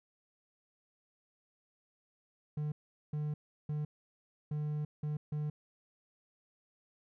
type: tone bursts at uneven times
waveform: triangle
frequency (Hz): 150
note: D3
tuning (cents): +37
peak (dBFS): -31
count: 6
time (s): 2.57-2.72 / 3.13-3.34 / 3.69-3.85 / 4.51-4.85 / 5.03-5.17 / 5.32-5.5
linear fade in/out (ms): 5
effects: none